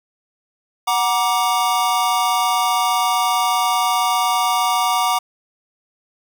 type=chord; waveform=square; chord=Gb augmented; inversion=none; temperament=equal with one note detuned; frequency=740 / 946.4 / 1174.7 Hz; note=Gb5 / Bb5 / D6; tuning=0 / +26 / 0 cents; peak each=-21 dBFS; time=0.87-5.19 s; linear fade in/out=10 ms; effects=9-bit